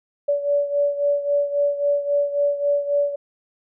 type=beating tone pair; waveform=sine; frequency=573 / 576.7 Hz; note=D5 / D5; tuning=-43 / -32 cents; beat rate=3.7 Hz; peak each=-19 / -24 dBFS; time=0.28-3.16 s; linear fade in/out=10 ms; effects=none